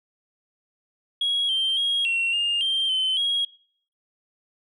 sine tone with pitch steps, 3312 / 3146 / 3279 / 2728 / 2820 / 3163 / 3064 / 3293 Hz, G#7 / G7 / G#7 / F7 / F7 / G7 / G7 / G#7, -5 / +6 / -23 / -41 / +16 / +15 / -40 / -15 cents, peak -19 dBFS, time 1.21-3.45 s, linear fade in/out 5 ms, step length 280 ms, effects noise-tail reverb RT60 0.6 s tail -25 dB re dry + tanh soft clip ceiling -18 dBFS

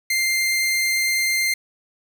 sawtooth tone, 2097 Hz, C7, 3 cents sharp, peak -15 dBFS, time 0.1-1.54 s, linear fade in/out 5 ms, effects none

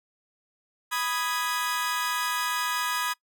sawtooth chord, G# minor, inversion first, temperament equal, 987.8 / 1244.5 / 1661.2 Hz, B5 / D#6 / G#6, 0 / 0 / 0 cents, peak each -27 dBFS, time 0.91-3.14 s, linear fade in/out 20 ms, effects noise-tail reverb RT60 0.1 s tail -23 dB re dry

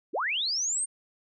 sine linear sweep, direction up, 233.7 to 8850 Hz, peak -26 dBFS, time 0.13-0.86 s, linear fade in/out 20 ms, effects none

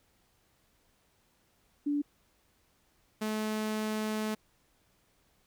sine / sawtooth tone pair in turn, 289.9 / 215.7 Hz, D4 / A3, -22 / -34 cents, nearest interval perfect fourth, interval 512 cents, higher first, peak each -27 dBFS, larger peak neither, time 1.86-2.02 / 3.21-4.35 s, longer second, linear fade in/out 10 ms, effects pink hiss -70 dBFS RMS until 5.46 s

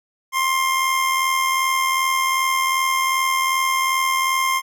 25% pulse tone with amplitude modulation, 1057 Hz, C6, 17 cents sharp, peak -12 dBFS, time 0.32-4.62 s, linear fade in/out 50 ms, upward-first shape sine, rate 82.6 Hz, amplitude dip 40%, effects none

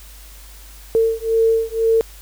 sine beating tone pair, 450.1 / 452.1 Hz, A4 / A4, +39 / +47 cents, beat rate 2 Hz, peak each -17 dBFS, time 0.95-2.01 s, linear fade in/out 0 ms, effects added 50 Hz sine -39 dBFS peak until 2.21 s + white hiss -44 dBFS RMS until 2.21 s

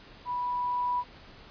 sine tone with level ramp, 983 Hz, B5, 8 cents flat, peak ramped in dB -29 to -25 dBFS, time 0.25-1.04 s, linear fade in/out 50 ms, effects pink hiss -51 dBFS RMS until 1.5 s + resampled to 11025 Hz

